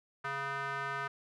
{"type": "tone with band-pass filter", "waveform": "square", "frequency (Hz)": 138.5, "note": "C#3", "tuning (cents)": -1, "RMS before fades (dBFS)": -37, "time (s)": [0.24, 1.08], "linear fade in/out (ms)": 10, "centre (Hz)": 1400, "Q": 2.9, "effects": []}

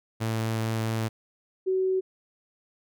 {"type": "tone pair in turn", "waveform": ["sawtooth", "sine"], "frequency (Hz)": [111.9, 376.4], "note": ["A2", "F#4"], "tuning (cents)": [30, 30], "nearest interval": "octave + major sixth", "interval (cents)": 2100, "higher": "second", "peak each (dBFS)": -22, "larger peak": "neither", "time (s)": [[0.2, 1.09], [1.66, 2.01]], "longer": "first", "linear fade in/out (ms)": 20, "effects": []}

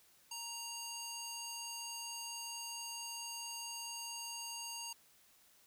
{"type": "tone with band-pass filter", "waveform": "square", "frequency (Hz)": 932.3, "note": "A#5", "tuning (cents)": 0, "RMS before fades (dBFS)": -45, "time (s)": [0.31, 4.93], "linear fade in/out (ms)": 5, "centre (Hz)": 6900, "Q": 1.1, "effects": ["white hiss -67 dBFS RMS until 5.66 s"]}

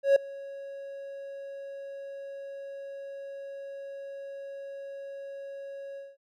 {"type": "tone with ADSR envelope", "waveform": "triangle", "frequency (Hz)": 553, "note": "C#5", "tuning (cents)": -4, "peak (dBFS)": -13, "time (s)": [0.03, 6.17], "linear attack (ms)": 130, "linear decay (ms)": 4, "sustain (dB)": -23, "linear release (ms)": 200, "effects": []}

